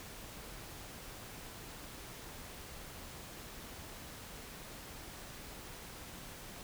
silence, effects pink hiss -49 dBFS RMS until 6.63 s

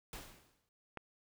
pink noise with exponential decay, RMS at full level -45 dBFS, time 0.13-0.69 s, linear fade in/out 1 ms, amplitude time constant 120 ms
click, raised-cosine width 0.5 ms, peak -28 dBFS, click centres 0.973 s
effects none

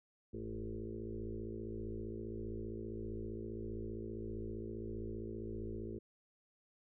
sine tone with frequency modulation, 220 Hz, A3, in tune, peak -40 dBFS, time 0.33-5.99 s, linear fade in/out 10 ms, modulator 55.2 Hz, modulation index 3.8, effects none

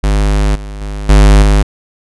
square tone with level steps, 50.8 Hz, G#1, 38 cents flat, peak -9 / -23 / -19 / -3 / -6 dBFS, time 0.03-1.63 s, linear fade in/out 10 ms, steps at 0.55 / 0.81 / 1.09 / 1.42 s, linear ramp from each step 5 ms, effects resampled to 24000 Hz

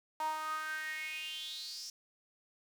sawtooth tone with high-pass filter sweep, 311.1 Hz, D#4, in tune, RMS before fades -40 dBFS, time 0.2-1.9 s, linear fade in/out 2 ms, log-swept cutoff 870 to 5600 Hz, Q 7.9, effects 11-bit

